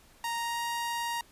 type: tone with pitch glide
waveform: sawtooth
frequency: 932.3 to 938.8 Hz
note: A#5 to A#5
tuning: 0 to +12 cents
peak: -27 dBFS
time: 0.24-1.21 s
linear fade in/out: 2 ms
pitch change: +12 cents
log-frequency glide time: 0.37-0.6 s
effects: pink hiss -59 dBFS RMS until 1.31 s + resampled to 32000 Hz